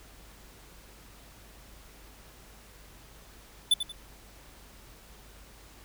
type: tone with echo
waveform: square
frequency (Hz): 3500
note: A7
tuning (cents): -10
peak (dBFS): -19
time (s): 3.71-3.74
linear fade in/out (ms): 5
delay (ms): 91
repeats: 2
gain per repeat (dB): -10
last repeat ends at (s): 3.922
effects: added 50 Hz sine -54 dBFS peak until 5.84 s + pink hiss -54 dBFS RMS until 5.84 s